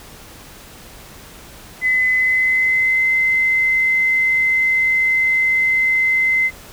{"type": "tone with pitch glide", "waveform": "sine", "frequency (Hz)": [2024, 2062], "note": ["B6", "C7"], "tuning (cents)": [42, -26], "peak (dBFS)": -13, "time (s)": [1.81, 6.51], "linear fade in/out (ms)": 50, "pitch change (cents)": 32, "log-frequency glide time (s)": [2.1, 3.08], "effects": ["pink hiss -40 dBFS RMS until 6.72 s"]}